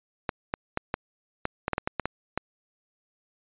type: clicks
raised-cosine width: 0.5 ms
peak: -11 dBFS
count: 12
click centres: 0.292 / 0.539 / 0.774 / 0.941 / 1.454 / 1.681 / 1.733 / 1.781 / 1.875 / 1.997 / 2.056 / 2.376 s
effects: resampled to 8000 Hz